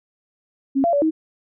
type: tone with pitch steps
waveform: sine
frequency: 271.4 / 683 / 572 / 316.7 Hz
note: C#4 / F5 / D5 / D#4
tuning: -36 / -39 / -46 / +31 cents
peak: -15 dBFS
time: 0.75-1.11 s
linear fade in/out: 20 ms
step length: 90 ms
effects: none